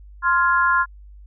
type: chord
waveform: sine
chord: F minor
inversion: second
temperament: just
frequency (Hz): 1047.7 / 1396.9 / 1676.3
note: C6 / F6 / Ab6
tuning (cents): +2 / 0 / +16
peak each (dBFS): -18 / -18 / -23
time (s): 0.22-0.86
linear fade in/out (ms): 50
effects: added 50 Hz sine -40 dBFS peak until 1.26 s